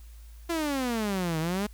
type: exponential two-way sweep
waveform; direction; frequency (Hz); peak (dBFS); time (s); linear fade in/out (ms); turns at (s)
sawtooth; down then up; 345.2 to 155.56 to 213.1; -23; 0.49-1.67; 10; 1.39
effects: added 56 Hz sine -44 dBFS peak until 1.73 s + white hiss -60 dBFS RMS until 1.73 s

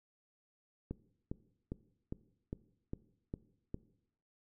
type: click train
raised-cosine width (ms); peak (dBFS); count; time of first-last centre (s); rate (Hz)
3; -26; 8; 0.91-3.744; 2.47
effects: noise-tail reverb RT60 0.8 s tail -19 dB re dry

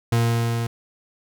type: tone with level ramp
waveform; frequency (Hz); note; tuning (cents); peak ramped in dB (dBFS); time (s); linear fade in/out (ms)
40% pulse; 116.54; A#2; 0; -15 to -22; 0.12-0.67; 5
effects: none

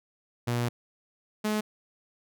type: tone pair in turn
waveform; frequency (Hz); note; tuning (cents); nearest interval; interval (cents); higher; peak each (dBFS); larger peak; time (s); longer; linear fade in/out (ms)
sawtooth; 120 / 213.1; B2 / G#3; -49 / +45; minor seventh; 994; second; -22; neither; 0.47-0.69 / 1.44-1.61; first; 10
effects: none

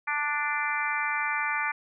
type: harmonic tone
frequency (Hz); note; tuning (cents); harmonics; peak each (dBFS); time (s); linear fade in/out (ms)
294.2; D4; +3; 3 / 4 / 5 / 6 / 7 / 8; -33 / -33 / -33 / -33 / -33 / -33; 0.07-1.72; 10
effects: none

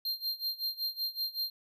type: tone with tremolo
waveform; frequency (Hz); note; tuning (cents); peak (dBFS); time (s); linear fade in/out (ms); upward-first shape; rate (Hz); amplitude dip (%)
square; 4186; C8; 0; -30; 0.05-1.5; 2; sine; 5.3; 90
effects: none

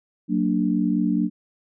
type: chord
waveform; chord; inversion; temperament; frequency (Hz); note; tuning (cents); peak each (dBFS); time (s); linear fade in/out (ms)
sine; Gb augmented; none; equal with one note detuned; 185 / 229.7 / 293.7; Gb3 / Bb3 / D4; 0 / -25 / 0; -23; 0.28-1.3; 50
effects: none

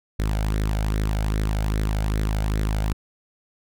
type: tone with flanger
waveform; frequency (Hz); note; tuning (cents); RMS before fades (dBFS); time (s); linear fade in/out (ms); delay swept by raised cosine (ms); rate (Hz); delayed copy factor
sawtooth; 52.6; G#1; +23; -23; 0.19-2.93; 5; 0.5 to 1.4; 2.5; +0.55
effects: none

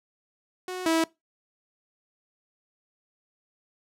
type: tone pair in turn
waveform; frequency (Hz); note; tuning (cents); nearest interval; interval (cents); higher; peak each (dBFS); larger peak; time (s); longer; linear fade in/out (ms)
sawtooth; 367 / 325.7; F#4 / E4; -14 / -21; major second; 207; first; -28 / -17; second; 0.68-0.86 / 0.86-1.04; neither; 2
effects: noise-tail reverb RT60 0.2 s tail -22 dB re dry + low-pass 12000 Hz 12 dB/octave

